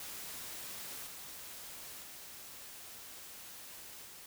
white noise with level steps, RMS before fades -45 / -48 / -50 / -52 dBFS, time 0-4.26 s, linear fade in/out 2 ms, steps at 1.06 / 2.02 / 4.05 s, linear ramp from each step 10 ms, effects none

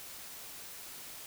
silence, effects white hiss -47 dBFS RMS until 1.26 s

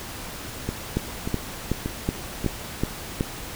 two click trains, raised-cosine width 3 ms, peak -9 / -14 dBFS, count 7 / 4, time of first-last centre 0.97-3.209 / 0.69-2.444 s, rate 2.68 / 1.71 Hz, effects pink hiss -36 dBFS RMS until 3.55 s

